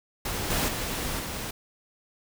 pink noise with level steps, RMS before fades -31 / -26 / -31 / -34 dBFS, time 0.25-1.51 s, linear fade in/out 5 ms, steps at 0.5 / 0.68 / 1.19 s, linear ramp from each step 5 ms, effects none

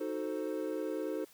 triangle chord, D# diminished seventh, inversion none, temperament equal, 311.1 / 370 / 440 / 523.3 Hz, D#4 / F#4 / A4 / C5, 0 / 0 / 0 / 0 cents, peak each -36 / -39 / -37 / -38 dBFS, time 0-1.25 s, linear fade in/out 10 ms, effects white hiss -61 dBFS RMS until 1.33 s

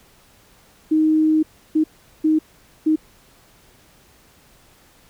sine tone bursts at uneven times, 312.3 Hz, D#4, 7 cents sharp, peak -13 dBFS, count 4, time 0.91-1.43 / 1.75-1.84 / 2.24-2.39 / 2.86-2.96 s, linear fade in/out 10 ms, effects pink hiss -53 dBFS RMS until 5.09 s

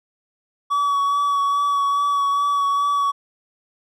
triangle tone with vibrato, 1135 Hz, C#6, 41 cents sharp, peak -15 dBFS, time 0.7-3.12 s, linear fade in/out 20 ms, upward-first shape sine, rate 2.4 Hz, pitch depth 18 cents each way, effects none

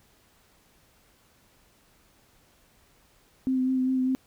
sine tone with vibrato, 258.9 Hz, C4, 18 cents flat, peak -22 dBFS, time 3.47-4.15 s, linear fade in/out 0 ms, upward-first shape sine, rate 5 Hz, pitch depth 19 cents each way, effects pink hiss -62 dBFS RMS until 4.26 s

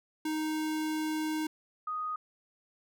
square / sine tone pair in turn, 311.1 / 1244.4 Hz, D#4 / D#6, 0 / 0 cents, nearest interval 2 octaves, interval 2400 cents, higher second, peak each -31 / -32 dBFS, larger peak first, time 0.25-1.47 / 1.87-2.16 s, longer first, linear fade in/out 5 ms, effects none

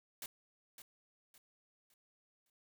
white noise with echo, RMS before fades -45 dBFS, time 0.22-0.26 s, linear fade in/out 2 ms, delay 560 ms, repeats 4, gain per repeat -9 dB, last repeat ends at 2.5 s, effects none

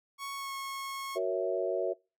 sawtooth tone with pitch glide, 1108.7 to 1092.2 Hz, C#6 to C#6, 0 to -26 cents, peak -33 dBFS, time 0.18-1.19 s, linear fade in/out 50 ms, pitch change -26 cents, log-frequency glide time 0.34-0.53 s
sine chord, F# dominant seventh, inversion none, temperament equal, 370 / 466.2 / 554.4 / 659.3 Hz, F#4 / A#4 / C#5 / E5, 0 / 0 / 0 / 0 cents, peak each -33 / -35 / -34 / -33 dBFS, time 1.15-1.94 s, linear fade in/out 20 ms
effects noise-tail reverb RT60 0.3 s tail -25 dB re dry

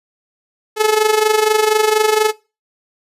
sawtooth tone with amplitude modulation, 430.8 Hz, A4, 37 cents flat, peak -5 dBFS, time 0.76-2.33 s, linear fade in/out 50 ms, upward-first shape sine, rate 24.2 Hz, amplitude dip 70%, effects noise-tail reverb RT60 0.3 s tail -22 dB re dry + resampled to 32000 Hz

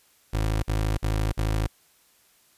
25% pulse tone bursts, 53.3 Hz, G#1, 46 cents sharp, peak -19 dBFS, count 4, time 0.33-1.674 s, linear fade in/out 10 ms, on 300 ms, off 48 ms, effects white hiss -61 dBFS RMS until 2.57 s + resampled to 32000 Hz

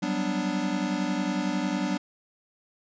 square chord, G major seventh, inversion third, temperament equal, 185 / 196 / 246.9 / 293.7 Hz, F#3 / G3 / B3 / D4, 0 / 0 / 0 / 0 cents, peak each -33 / -32 / -33 / -31 dBFS, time 0.02-1.98 s, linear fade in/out 10 ms, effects resampled to 16000 Hz

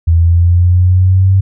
sine linear sweep, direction up, 82.41 to 96.6 Hz, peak -5 dBFS, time 0.07-1.41 s, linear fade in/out 10 ms, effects none

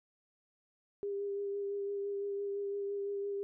sine tone with vibrato, 401.4 Hz, G4, 41 cents sharp, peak -34 dBFS, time 1.03-3.43 s, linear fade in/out 0 ms, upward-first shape sine, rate 5.9 Hz, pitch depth 16 cents each way, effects none

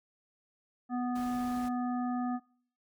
harmonic tone, 246.9 Hz, B3, in tune, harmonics 1 / 3 / 5 / 7, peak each -31 / -37 / -43 / -52 dBFS, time 0.89-2.4 s, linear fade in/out 50 ms
pink noise, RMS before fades -49 dBFS, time 1.15-1.69 s, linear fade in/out 10 ms
effects noise-tail reverb RT60 0.6 s tail -24 dB re dry

